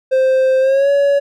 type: tone with pitch glide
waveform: triangle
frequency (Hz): 523.3 to 564.1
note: C5 to C#5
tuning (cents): 0 to +30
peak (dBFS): -8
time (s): 0.11-1.2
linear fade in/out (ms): 20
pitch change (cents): +130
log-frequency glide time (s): 0.6-0.9
effects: none